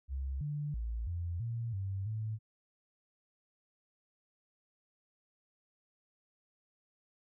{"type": "tone with pitch steps", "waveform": "sine", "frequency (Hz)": [67.2, 147.1, 56.8, 86, 116.1, 97, 109.1], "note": ["C2", "D3", "A#1", "F2", "A#2", "G2", "A2"], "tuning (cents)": [47, 3, -44, -26, -7, -18, -14], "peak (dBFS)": -34, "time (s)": [0.08, 2.39], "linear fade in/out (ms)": 50, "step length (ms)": 330, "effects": []}